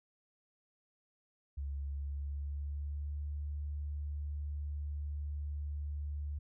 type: tone with pitch glide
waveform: sine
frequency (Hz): 70 to 73.23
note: C#2 to D2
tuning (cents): +18 to -4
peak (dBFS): -36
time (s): 1.57-6.39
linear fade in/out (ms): 10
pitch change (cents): +78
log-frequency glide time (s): 1.77-3.21
effects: none